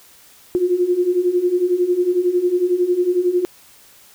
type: beating tone pair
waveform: sine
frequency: 350.1 / 361.1 Hz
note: F4 / F#4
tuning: +4 / -42 cents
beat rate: 11 Hz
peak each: -20 / -16 dBFS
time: 0.55-3.45 s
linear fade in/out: 0 ms
effects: white hiss -48 dBFS RMS until 4.14 s